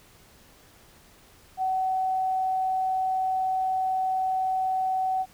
sine tone, 754 Hz, F#5, 32 cents sharp, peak -23 dBFS, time 1.57-5.26 s, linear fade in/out 50 ms, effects pink hiss -55 dBFS RMS until 5.33 s

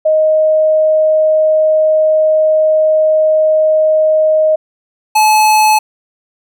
sine / square tone pair in turn, 624 / 860.1 Hz, D#5 / A5, +5 / -40 cents, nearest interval tritone, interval 555 cents, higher second, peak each -7 dBFS, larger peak neither, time 0.05-4.56 / 5.15-5.79 s, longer first, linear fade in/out 10 ms, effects none

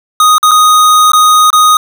square tone with dropouts, 1244.5 Hz, D#6, in tune, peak -4 dBFS, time 0.2-1.77 s, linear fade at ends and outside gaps 2 ms, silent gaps 0.382-0.429 / 0.511-0.515 / 1.119-1.133 / 1.504-1.529 s, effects none

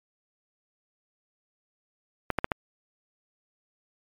clicks, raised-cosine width 0.5 ms, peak -9 dBFS, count 4, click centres 2.303 / 2.387 / 2.444 / 2.518 s, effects MP3 96 kbps

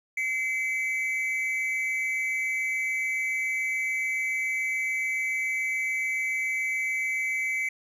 triangle tone pair together, 2063 / 2290 Hz, C7 / D7, -25 / -44 cents, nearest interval major second, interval 181 cents, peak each -27 dBFS, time 0.17-7.69 s, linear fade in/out 5 ms, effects none

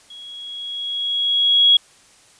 sine tone with level ramp, 3322 Hz, G#7, in tune, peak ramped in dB -36 to -8 dBFS, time 0.1-1.77 s, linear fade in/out 5 ms, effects white hiss -51 dBFS RMS until 2.39 s + resampled to 22050 Hz

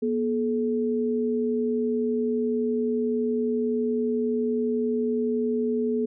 sine tone pair together, 240.8 / 429.1 Hz, B3 / A4, -44 / -43 cents, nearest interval minor seventh, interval 1001 cents, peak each -25 dBFS, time 0.02-6.06 s, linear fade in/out 10 ms, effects none

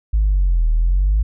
sine linear two-way sweep, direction down then up, 54 to 38.61 to 54 Hz, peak -11 dBFS, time 0.13-1.23 s, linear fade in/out 10 ms, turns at 0.71 s, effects tanh soft clip ceiling -9 dBFS

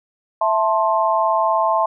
sine chord, A minor, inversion second, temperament just, 660 / 880 / 1056 Hz, E5 / A5 / C6, +2 / 0 / +16 cents, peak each -19 dBFS, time 0.41-1.86 s, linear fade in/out 5 ms, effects none

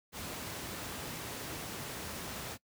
pink noise, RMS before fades -41 dBFS, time 0.12-2.58 s, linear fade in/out 50 ms, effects noise-tail reverb RT60 0.1 s tail -22 dB re dry + high-pass 80 Hz 12 dB/octave

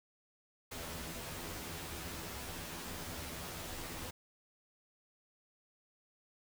pink noise with comb filter, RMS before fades -44 dBFS, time 0.71-4.11 s, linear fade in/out 10 ms, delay 12 ms, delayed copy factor +0.95, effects none

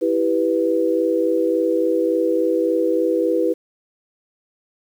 sine chord, E minor, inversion none, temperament equal with one note detuned, 328.5 / 392 / 493.9 Hz, E4 / G4 / B4, -6 / 0 / 0 cents, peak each -20 / -22 / -19 dBFS, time 0.01-3.54 s, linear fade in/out 20 ms, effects 8-bit

